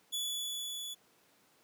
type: tone with level ramp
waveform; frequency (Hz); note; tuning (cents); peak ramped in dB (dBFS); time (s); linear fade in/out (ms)
sawtooth; 3429; A7; -45; -30 to -37; 0.12-0.95; 20
effects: pink hiss -67 dBFS RMS until 1.63 s + high-pass 200 Hz 12 dB/octave